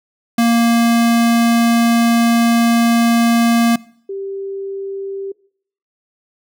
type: tone pair in turn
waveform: square / sine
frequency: 233 / 391.9 Hz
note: A#3 / G4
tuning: -1 / 0 cents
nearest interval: major sixth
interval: 901 cents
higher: second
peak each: -11 / -22 dBFS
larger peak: first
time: 0.38-3.76 / 4.09-5.32 s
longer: first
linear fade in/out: 5 ms
effects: noise-tail reverb RT60 0.6 s tail -22 dB re dry